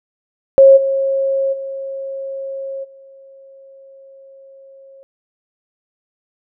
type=tone with level steps; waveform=sine; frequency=542 Hz; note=C#5; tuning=39 cents flat; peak=-3 / -14 / -23 / -39 dBFS; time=0.58-5.03 s; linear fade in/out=0 ms; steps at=0.76 / 1.52 / 2.83 s; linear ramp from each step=20 ms; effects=none